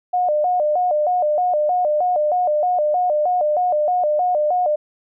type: tone with vibrato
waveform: sine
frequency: 659.3 Hz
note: E5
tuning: in tune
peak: -15 dBFS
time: 0.13-4.76 s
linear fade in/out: 10 ms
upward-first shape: square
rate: 3.2 Hz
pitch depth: 160 cents each way
effects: none